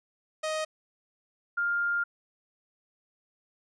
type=tone pair in turn; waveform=sawtooth / sine; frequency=625 / 1403.1 Hz; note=D#5 / F6; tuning=+8 / +8 cents; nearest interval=octave + major second; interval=1400 cents; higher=second; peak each=-25 dBFS; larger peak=neither; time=0.43-0.65 / 1.57-2.04 s; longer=second; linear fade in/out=10 ms; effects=resampled to 22050 Hz